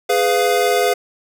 square chord, F diminished, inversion first, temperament equal with one note detuned, 415.3 / 500.2 / 698.5 Hz, Ab4 / Cb5 / F5, 0 / +22 / 0 cents, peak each -19 dBFS, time 0.09-0.94 s, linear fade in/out 10 ms, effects none

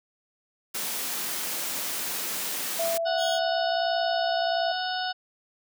white high-pass noise, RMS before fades -31 dBFS, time 0.74-2.98 s, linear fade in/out 10 ms, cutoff 150 Hz, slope 48 dB/octave
sine tone with pitch glide, 667 to 676.7 Hz, E5 to E5, +20 to +45 cents, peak -25 dBFS, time 2.79-4.72 s, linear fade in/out 5 ms, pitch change +25 cents, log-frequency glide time 3.42-3.76 s
harmonic tone, 738 Hz, F#5, 5 cents flat, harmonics 1 / 2 / 4 / 5 / 6 / 7, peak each -30 / -33 / -36 / -37 / -38 / -38 dBFS, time 3.05-5.13 s, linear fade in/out 20 ms
25% pulse tone, 3291 Hz, G#7, 16 cents flat, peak -29 dBFS, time 3.17-3.4 s, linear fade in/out 50 ms
effects none

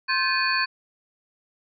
sine tone cluster, 1056 / 1554 / 1729 / 2477 / 4446 Hz, C6 / G6 / A6 / D#7 / C#8, +16 / -16 / -31 / -8 / +4 cents, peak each -27 dBFS, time 0.08-0.66 s, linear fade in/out 20 ms, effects none

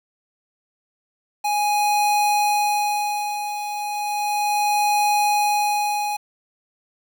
square tone with tremolo, 830.6 Hz, G#5, in tune, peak -17 dBFS, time 1.44-6.17 s, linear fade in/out 10 ms, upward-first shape sine, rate 0.34 Hz, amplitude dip 65%, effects 8-bit

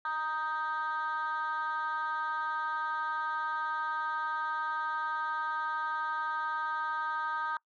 sine chord, Eb major, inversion second, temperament equal, 932.3 / 1244.5 / 1568 Hz, Bb5 / Eb6 / G6, 0 / 0 / 0 cents, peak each -34 / -33 / -35 dBFS, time 0.05-7.57 s, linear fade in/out 2 ms, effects noise-tail reverb RT60 0.1 s tail -25 dB re dry + tanh soft clip ceiling -26 dBFS

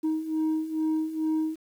sine beating tone pair, 313.2 / 315.5 Hz, D#4 / D#4, +11 / +24 cents, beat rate 2.3 Hz, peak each -28 / -24 dBFS, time 0.03-1.56 s, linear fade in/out 20 ms, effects tanh soft clip ceiling -22 dBFS + 9-bit

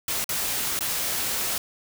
white noise with dropouts, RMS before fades -27 dBFS, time 0.08-1.58 s, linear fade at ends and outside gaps 2 ms, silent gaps 0.243-0.291 / 0.791-0.807 s, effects none

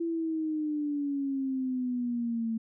sine exponential sweep, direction down, 337.3 to 223.1 Hz, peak -28 dBFS, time 0-2.58 s, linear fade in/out 10 ms, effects none

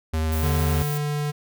square tone with vibrato, 79.3 Hz, D#2, 33 cents sharp, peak -22 dBFS, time 0.13-0.83 s, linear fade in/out 10 ms, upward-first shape triangle, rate 11 Hz, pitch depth 12 cents each way
violet noise, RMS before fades -34 dBFS, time 0.32-0.98 s, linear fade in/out 5 ms
square tone, 147.4 Hz, D3, 7 cents sharp, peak -24 dBFS, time 0.42-1.32 s, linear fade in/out 20 ms
effects none

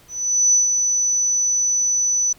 sine tone with ADSR envelope, 5980 Hz, F#8, 17 cents sharp, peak -11 dBFS, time 0.08-2.33 s, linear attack 450 ms, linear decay 140 ms, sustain -5 dB, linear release 6 ms, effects pink hiss -51 dBFS RMS until 2.38 s

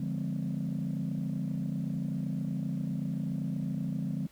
sine chord, D half-diminished seventh, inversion none, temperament equal with one note detuned, 146.83 / 174.61 / 207.7 / 257.1 Hz, D3 / F3 / Ab3 / C4, 0 / 0 / 0 / -30 cents, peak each -34 / -34 / -35 / -37 dBFS, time 0-4.27 s, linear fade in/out 5 ms, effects tanh soft clip ceiling -25 dBFS + pink hiss -61 dBFS RMS until 4.31 s

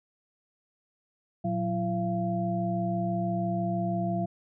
sine tone cluster, 116.9 / 183 / 337.3 / 684 Hz, A#2 / F#3 / E4 / F5, +5 / -19 / +40 / -36 cents, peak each -34 / -29 / -36 / -31 dBFS, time 1.44-4.26 s, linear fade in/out 10 ms, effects none

